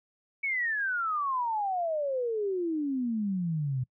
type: exponential sweep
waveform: sine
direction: down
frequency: 2263 to 123.9 Hz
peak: -27 dBFS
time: 0.43-3.84 s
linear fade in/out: 10 ms
effects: noise-tail reverb RT60 0.1 s tail -24 dB re dry